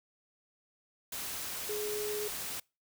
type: tone in noise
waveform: sine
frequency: 419.8 Hz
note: G#4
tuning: 19 cents sharp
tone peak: -34 dBFS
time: 1.69-2.28 s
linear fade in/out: 5 ms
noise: white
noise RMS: -39 dBFS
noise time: 1.12-2.6 s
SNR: +2 dB
effects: noise-tail reverb RT60 0.3 s tail -26 dB re dry